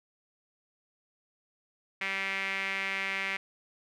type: tone with band-pass filter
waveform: sawtooth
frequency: 193.9 Hz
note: G3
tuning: 19 cents flat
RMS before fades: -33 dBFS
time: 2.01-3.37 s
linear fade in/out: 5 ms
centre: 2200 Hz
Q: 4.5
effects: none